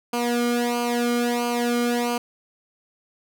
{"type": "tone with flanger", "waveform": "sawtooth", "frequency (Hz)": 240, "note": "B3", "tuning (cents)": -49, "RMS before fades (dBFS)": -23, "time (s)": [0.13, 2.18], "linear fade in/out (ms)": 5, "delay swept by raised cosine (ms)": [0.54, 1.13], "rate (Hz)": 1.5, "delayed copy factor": -0.9, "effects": []}